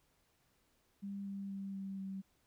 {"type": "tone with pitch steps", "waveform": "sine", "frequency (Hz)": [199, 197.4, 195.81, 194.23, 192.67], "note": ["G3", "G3", "G3", "G3", "G3"], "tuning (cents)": [26, 12, -2, -16, -30], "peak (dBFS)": -40, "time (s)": [1.02, 2.22], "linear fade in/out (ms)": 20, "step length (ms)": 240, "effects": ["pink hiss -75 dBFS RMS until 2.46 s"]}